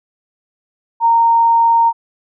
sine tone, 924 Hz, A#5, 16 cents flat, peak -8 dBFS, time 1-1.93 s, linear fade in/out 50 ms, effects none

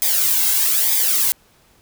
blue noise with flanger, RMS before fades -17 dBFS, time 0.02-1.32 s, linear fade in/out 0 ms, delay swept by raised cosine 0.7 to 1.7 ms, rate 1.1 Hz, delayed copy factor -0.7, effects pink hiss -55 dBFS RMS until 1.81 s

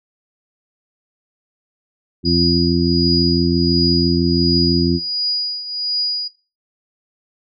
harmonic tone, 86 Hz, F2, 26 cents flat, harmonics 1 / 2 / 3 / 4, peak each -21 / -18 / -18 / -19 dBFS, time 2.23-5 s, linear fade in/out 50 ms
sine tone with tremolo, 4900 Hz, D#8, 27 cents flat, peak -16 dBFS, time 2.25-6.28 s, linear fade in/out 5 ms, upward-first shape triangle, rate 1.4 Hz, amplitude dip 75%
effects noise-tail reverb RT60 0.3 s tail -17 dB re dry + MP3 32 kbps

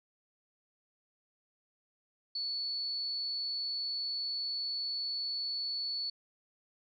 sine tone with amplitude modulation, 4435 Hz, C#8, in tune, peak -32 dBFS, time 2.35-6.1 s, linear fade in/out 5 ms, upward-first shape sine, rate 220 Hz, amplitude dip 25%, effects none

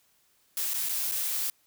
blue noise with dropouts, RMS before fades -30 dBFS, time 0.57-1.5 s, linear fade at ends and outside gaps 1 ms, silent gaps 0.736-0.741 / 0.888-0.893 / 1.114-1.119 s, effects white hiss -67 dBFS RMS until 1.66 s

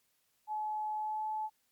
sine tone with pitch glide, 855 to 863.4 Hz, A5 to A5, -50 to -33 cents, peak -33 dBFS, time 0.47-1.5 s, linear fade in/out 50 ms, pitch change +17 cents, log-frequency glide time 0.96-1.25 s, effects white hiss -75 dBFS RMS until 1.71 s + MP3 96 kbps

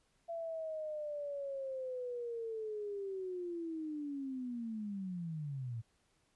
sine linear sweep, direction down, 676 to 110 Hz, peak -38 dBFS, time 0.28-5.82 s, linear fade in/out 20 ms, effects pink hiss -75 dBFS RMS until 6.35 s + resampled to 24000 Hz

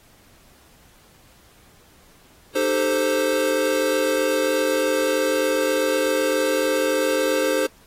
square chord, A half-diminished seventh, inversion second, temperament equal with one note detuned, 304.5 / 392 / 440 / 523.3 Hz, Eb4 / G4 / A4 / C5, -37 / 0 / 0 / 0 cents, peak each -27 / -28 / -26 / -22 dBFS, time 2.55-7.67 s, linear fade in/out 10 ms, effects pink hiss -54 dBFS RMS until 7.86 s + AAC 48 kbps

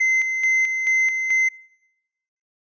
triangle tone with tremolo, 2065 Hz, C7, 23 cents flat, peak -14 dBFS, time 0-1.49 s, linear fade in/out 10 ms, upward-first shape square, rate 2.3 Hz, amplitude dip 50%, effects noise-tail reverb RT60 1.0 s tail -25 dB re dry + resampled to 16000 Hz

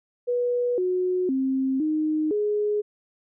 sine tone with pitch steps, 487.9 / 365.5 / 265.1 / 309.1 / 417.7 Hz, B4 / F#4 / C4 / D#4 / G#4, -21 / -21 / +23 / -11 / +10 cents, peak -21 dBFS, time 0.27-2.82 s, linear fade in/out 20 ms, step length 510 ms, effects none

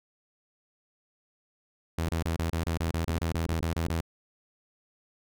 sawtooth tone bursts, 82.41 Hz, E2, in tune, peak -23 dBFS, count 15, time 1.98-4.008 s, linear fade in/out 5 ms, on 110 ms, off 27 ms
clicks, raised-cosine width 3 ms, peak -23 dBFS, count 10, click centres 2.076 / 2.881 / 3.101 / 3.162 / 3.346 / 3.463 / 3.526 / 3.605 / 3.852 / 3.885 s
effects none

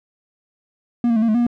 triangle tone with pitch steps, 238.7 / 231.1 / 216.9 / 230.7 / 214.7 / 240.2 / 238.6 Hz, A#3 / A#3 / A3 / A#3 / A3 / B3 / A#3, +41 / -15 / -25 / -18 / -42 / -48 / +41 cents, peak -12 dBFS, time 1.04-1.467 s, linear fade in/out 2 ms, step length 61 ms, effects none

